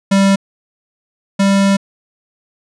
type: tone pair in turn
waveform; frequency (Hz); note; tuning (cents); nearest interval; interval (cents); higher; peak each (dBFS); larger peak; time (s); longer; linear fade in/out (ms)
square; 195.9 / 196.91; G3 / G3; -1 / +8; unison; 9; second; -9 / -10; first; 0.11-0.36 / 1.39-1.77; second; 10
effects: resampled to 22050 Hz

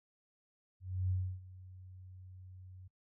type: tone with ADSR envelope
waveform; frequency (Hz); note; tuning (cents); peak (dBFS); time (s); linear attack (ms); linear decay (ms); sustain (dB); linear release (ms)
sine; 92.5; F#2; 0; -30; 0.8-2.88; 300; 300; -20; 9
effects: noise-tail reverb RT60 0.1 s tail -20 dB re dry

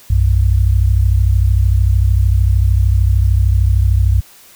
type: tone pair together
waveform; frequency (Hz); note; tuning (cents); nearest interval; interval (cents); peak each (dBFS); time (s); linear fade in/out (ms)
sine; 61.6 / 94.86; B1 / F#2; -4 / +44; perfect fifth; 748; -11 / -12; 0.1-4.21; 5
effects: white hiss -43 dBFS RMS until 4.55 s

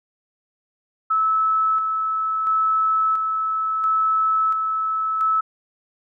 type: tone with tremolo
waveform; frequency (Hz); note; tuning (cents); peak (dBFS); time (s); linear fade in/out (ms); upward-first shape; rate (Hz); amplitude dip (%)
sine; 1303; E6; -20; -16; 1.1-5.41; 10; square; 0.73; 35
effects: none

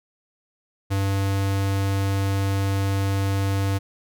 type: tone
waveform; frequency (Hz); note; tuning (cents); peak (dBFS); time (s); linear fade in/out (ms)
square; 98; G2; 0; -21; 0.9-3.79; 20
effects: none

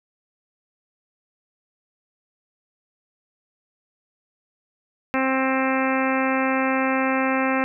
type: harmonic tone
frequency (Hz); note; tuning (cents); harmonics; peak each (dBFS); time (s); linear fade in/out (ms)
264; C4; +16; 1 / 2 / 3 / 4 / 5 / 6 / 7 / 8 / 9 / 10; -23 / -26 / -28 / -29 / -30 / -31 / -31 / -32 / -33 / -33; 5.14-7.64; 0
effects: none

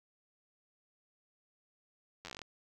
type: slowing click train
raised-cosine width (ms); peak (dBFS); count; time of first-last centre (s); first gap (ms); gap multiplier
0.2; -27; 11; 2.25-2.417; 10; 1.11
effects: 10-bit

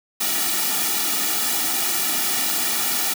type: noise with comb filter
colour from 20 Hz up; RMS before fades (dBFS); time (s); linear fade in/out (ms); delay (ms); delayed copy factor
white; -22; 0.2-3.14; 10; 1.9; -0.9
effects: high-pass 200 Hz 12 dB/octave

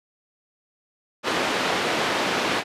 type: band-pass noise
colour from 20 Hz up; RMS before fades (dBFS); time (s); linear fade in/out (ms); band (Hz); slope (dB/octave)
pink; -24; 1.23-2.64; 50; 310 to 3800; 12
effects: resampled to 32000 Hz

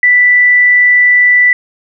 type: tone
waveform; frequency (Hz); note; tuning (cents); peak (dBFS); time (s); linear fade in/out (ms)
sine; 1975.5; B6; 0; -4; 0.03-1.53; 2
effects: none

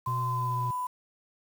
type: tone with pitch glide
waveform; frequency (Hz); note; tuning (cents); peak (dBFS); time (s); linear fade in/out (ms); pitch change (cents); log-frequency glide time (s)
sine; 1033 to 998.4; C6 to B5; -22 to +19; -29; 0.06-0.87; 5; -59; 0.2-0.64
type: tone with vibrato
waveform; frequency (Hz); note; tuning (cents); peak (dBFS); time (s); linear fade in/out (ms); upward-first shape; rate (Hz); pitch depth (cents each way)
triangle; 123.47; B2; 0; -28; 0.07-0.71; 5; triangle; 16; 11
effects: 8-bit

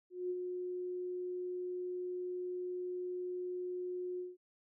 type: tone with ADSR envelope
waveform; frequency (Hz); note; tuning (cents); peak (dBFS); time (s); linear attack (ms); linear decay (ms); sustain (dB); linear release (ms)
sine; 361.2; F#4; -42; -33; 0.1-4.37; 200; 45; -4; 180
effects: none

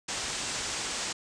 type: low-pass noise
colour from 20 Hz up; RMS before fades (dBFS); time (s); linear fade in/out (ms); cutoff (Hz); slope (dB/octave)
white; -34; 0.08-1.13; 10; 8400; 48
effects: resampled to 22050 Hz

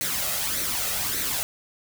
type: noise with flanger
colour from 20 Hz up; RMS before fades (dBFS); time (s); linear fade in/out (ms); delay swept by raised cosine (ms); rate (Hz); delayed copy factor
white; -27; 0.01-1.43; 0; 0.49 to 1.59; 1.7; +0.55
effects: none

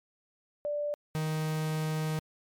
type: tone pair in turn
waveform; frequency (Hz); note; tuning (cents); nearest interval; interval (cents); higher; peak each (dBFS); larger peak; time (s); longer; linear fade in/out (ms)
sine / 45% pulse; 587.3 / 156.19; D5 / D#3; 0 / +7; octave + major seventh; 2293; first; -29 / -29; neither; 0.65-0.94 / 1.15-2.19; second; 0
effects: MP3 96 kbps

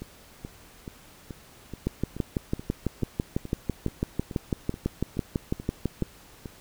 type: two click trains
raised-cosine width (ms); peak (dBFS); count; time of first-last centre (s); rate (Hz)
3; -12 / -23; 26 / 16; 1.87-6.023 / 0.02-6.458; 6.02 / 2.33
effects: pink hiss -52 dBFS RMS until 6.6 s

